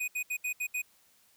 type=tone bursts at uneven times; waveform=square; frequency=2487 Hz; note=D#7; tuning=1 cent flat; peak=-31 dBFS; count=6; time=0-0.08 / 0.15-0.23 / 0.3-0.37 / 0.44-0.53 / 0.6-0.67 / 0.74-0.82 s; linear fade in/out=10 ms; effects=white hiss -65 dBFS RMS until 1.36 s